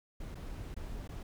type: noise with dropouts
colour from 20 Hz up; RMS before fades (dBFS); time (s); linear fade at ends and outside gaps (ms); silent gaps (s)
brown; -42; 0.2-1.23; 5; 0.346-0.353 / 0.744-0.764 / 1.077-1.09
effects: none